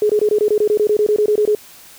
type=tone bursts; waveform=sine; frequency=421.2 Hz; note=G#4; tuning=24 cents sharp; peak=-11 dBFS; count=16; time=0.02-1.55 s; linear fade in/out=2 ms; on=75 ms; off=22 ms; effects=white hiss -42 dBFS RMS until 1.98 s